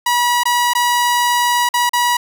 sawtooth tone with dropouts, 968 Hz, B5, 35 cents flat, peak -9 dBFS, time 0.06-2.17 s, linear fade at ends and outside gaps 5 ms, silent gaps 0.435-0.454 / 0.735-0.75 / 1.69-1.739 / 1.894-1.933 s, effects none

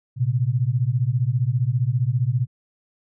sine beating tone pair, 116.4 / 131.4 Hz, A#2 / C3, -2 / +8 cents, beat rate 15 Hz, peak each -21 dBFS, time 0.16-2.47 s, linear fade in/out 50 ms, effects none

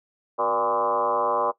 sine tone with frequency modulation, 806 Hz, G5, 48 cents sharp, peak -20 dBFS, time 0.38-1.52 s, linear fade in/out 20 ms, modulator 109 Hz, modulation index 3.4, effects noise-tail reverb RT60 0.1 s tail -18 dB re dry

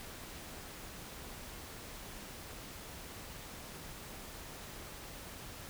silence, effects pink hiss -48 dBFS RMS until 5.69 s

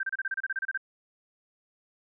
sine tone bursts, 1568 Hz, G6, in tune, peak -27 dBFS, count 13, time 0-0.776 s, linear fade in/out 5 ms, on 32 ms, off 30 ms, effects none

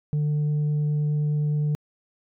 sine tone, 149.2 Hz, D3, 28 cents sharp, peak -18 dBFS, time 0.13-1.75 s, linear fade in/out 0 ms, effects tanh soft clip ceiling -20 dBFS

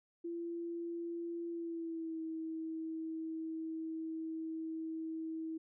sine tone with pitch glide, 339.6 to 321.8 Hz, F4 to E4, -48 to -42 cents, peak -38 dBFS, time 0.24-5.58 s, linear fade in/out 10 ms, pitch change -94 cents, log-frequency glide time 1.49-2.21 s, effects none

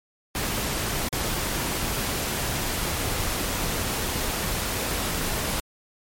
pink noise with dropouts, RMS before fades -27 dBFS, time 0.35-5.6 s, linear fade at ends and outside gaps 1 ms, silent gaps 1.086-1.127 s, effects MP3 64 kbps

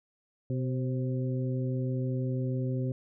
harmonic tone with a mistuned harmonic, 127.7 Hz, C3, 42 cents flat, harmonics 1 / 2 / 3 / 4, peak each -29 / -35 / -39 / -41 dBFS, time 0.5-2.92 s, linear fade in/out 2 ms, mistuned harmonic 4, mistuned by +50 cents, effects none

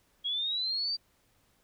sine linear sweep, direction up, 3275 to 4699 Hz, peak -29 dBFS, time 0.24-0.97 s, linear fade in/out 20 ms, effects pink hiss -69 dBFS RMS until 1.63 s

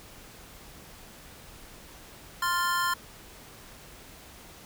square chord, F major, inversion second, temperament equal, 1046.5 / 1396.9 / 1760 Hz, C6 / F6 / A6, 0 / 0 / 0 cents, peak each -28 / -31 / -34 dBFS, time 2.42-2.94 s, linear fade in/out 5 ms, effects pink hiss -49 dBFS RMS until 4.65 s

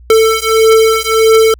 square beating tone pair, 443.6 / 445.2 Hz, A4 / A4, +14 / +20 cents, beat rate 1.6 Hz, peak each -10 dBFS, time 0.1-1.54 s, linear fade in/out 2 ms, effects added 60 Hz sine -34 dBFS peak until 1.59 s

